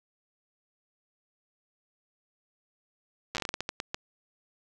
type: slowing click train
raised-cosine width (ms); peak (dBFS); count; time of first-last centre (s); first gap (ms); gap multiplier
0.2; -14; 13; 3.35-3.945; 8; 1.3
effects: none